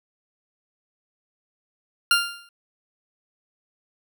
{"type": "tone with exponential decay", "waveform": "20% pulse", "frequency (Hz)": 1396.9, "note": "F6", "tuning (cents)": 0, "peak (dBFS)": -8, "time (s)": [2.11, 2.49], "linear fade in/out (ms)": 2, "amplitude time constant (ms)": 82, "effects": []}